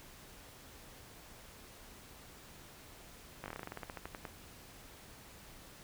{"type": "slowing click train", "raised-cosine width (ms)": 0.5, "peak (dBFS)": -27, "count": 17, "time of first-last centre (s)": [3.44, 4.252], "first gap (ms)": 19, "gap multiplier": 1.12, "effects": ["pink hiss -55 dBFS RMS until 5.83 s"]}